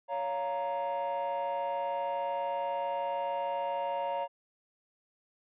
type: chord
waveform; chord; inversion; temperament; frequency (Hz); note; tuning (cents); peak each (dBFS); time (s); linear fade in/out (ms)
triangle; Bb minor; first; just; 559.4 / 699.2 / 932.3; Db5 / F5 / Bb5; +16 / +2 / 0; -32 / -34 / -31; 0.08-4.28; 50
effects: tanh soft clip ceiling -24 dBFS + resampled to 8000 Hz